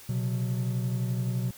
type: tone cluster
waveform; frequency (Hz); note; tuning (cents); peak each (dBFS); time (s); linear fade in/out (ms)
triangle; 123.5 / 135.2 / 183.4; B2 / C#3 / F#3; 0 / -43 / -15; -25 / -34 / -31; 0.09-1.51; 5
effects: tanh soft clip ceiling -17 dBFS + white hiss -49 dBFS RMS until 1.57 s